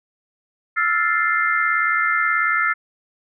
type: chord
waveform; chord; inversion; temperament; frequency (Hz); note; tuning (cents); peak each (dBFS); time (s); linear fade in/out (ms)
sine; F major seventh; third; equal; 1318.5 / 1396.9 / 1760 / 2093; E6 / F6 / A6 / C7; 0 / 0 / 0 / 0; -22; 0.76-2.74; 20
effects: none